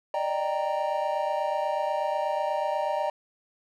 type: chord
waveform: triangle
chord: Eb major seventh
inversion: third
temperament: equal with one note detuned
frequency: 587.3 / 615.5 / 784 / 932.3 Hz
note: D5 / Eb5 / G5 / Bb5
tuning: 0 / -19 / 0 / 0 cents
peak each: -29 dBFS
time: 0.14-3.1 s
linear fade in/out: 2 ms
effects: none